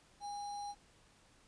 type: tone with sample-and-hold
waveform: sine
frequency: 817 Hz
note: G#5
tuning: 29 cents flat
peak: -40 dBFS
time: 0.2-0.75 s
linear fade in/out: 50 ms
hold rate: 4900 Hz
effects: pink hiss -66 dBFS RMS until 1.47 s + resampled to 22050 Hz